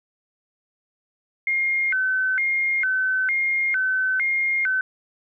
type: tone with vibrato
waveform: sine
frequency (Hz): 1801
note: A6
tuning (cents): +40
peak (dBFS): -19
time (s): 1.47-4.81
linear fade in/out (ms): 2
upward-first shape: square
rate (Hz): 1.1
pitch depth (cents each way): 290
effects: none